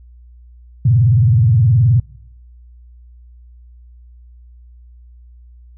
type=tone with vibrato; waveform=sine; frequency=116.54 Hz; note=A#2; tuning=in tune; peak=-8 dBFS; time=0.85-2 s; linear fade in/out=5 ms; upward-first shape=sine; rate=19 Hz; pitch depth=300 cents each way; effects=noise-tail reverb RT60 0.8 s tail -23 dB re dry + added 60 Hz sine -39 dBFS peak until 5.77 s